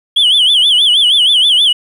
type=tone with vibrato; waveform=sine; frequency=3200 Hz; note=G7; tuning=35 cents sharp; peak=-4 dBFS; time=0.16-1.73 s; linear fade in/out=10 ms; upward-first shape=sine; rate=6.3 Hz; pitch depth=170 cents each way; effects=tanh soft clip ceiling -5 dBFS + 7-bit